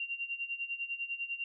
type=tone with tremolo; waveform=sine; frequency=2766 Hz; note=F7; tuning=17 cents flat; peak=-32 dBFS; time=0-1.44 s; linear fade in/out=2 ms; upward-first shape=sine; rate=10 Hz; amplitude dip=80%; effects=none